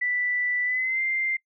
sine tone with pitch glide, 1975.5 to 2093 Hz, B6 to C7, 0 to 0 cents, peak -23 dBFS, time 0.01-1.37 s, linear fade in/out 10 ms, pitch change +100 cents, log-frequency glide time 0.64-1.01 s, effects noise-tail reverb RT60 0.1 s tail -23 dB re dry

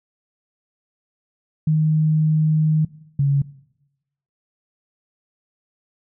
sine tone pair in turn, 155.56 / 140.27 Hz, D#3 / C#3, 0 / +21 cents, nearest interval major second, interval 179 cents, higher first, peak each -14 dBFS, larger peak neither, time 1.67-2.85 / 3.19-3.42 s, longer first, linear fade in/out 5 ms, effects noise-tail reverb RT60 0.9 s tail -20 dB re dry

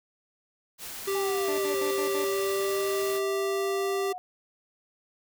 white noise, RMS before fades -39 dBFS, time 0.78-3.21 s, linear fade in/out 50 ms
square tone, 392 Hz, G4, in tune, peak -27 dBFS, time 1.07-4.13 s, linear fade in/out 10 ms
sine linear two-way sweep, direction down then up, 820 to 523.3 to 730 Hz, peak -35 dBFS, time 1.15-4.18 s, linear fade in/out 0 ms, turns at 1.82 s
20% pulse tone bursts, 293.7 Hz, D4, in tune, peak -29 dBFS, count 5, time 1.48-2.244 s, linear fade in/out 2 ms, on 100 ms, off 66 ms
effects none

